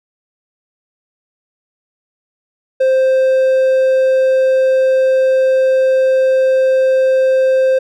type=tone; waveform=triangle; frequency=524 Hz; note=C5; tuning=2 cents sharp; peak=-7 dBFS; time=2.8-7.79 s; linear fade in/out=10 ms; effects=none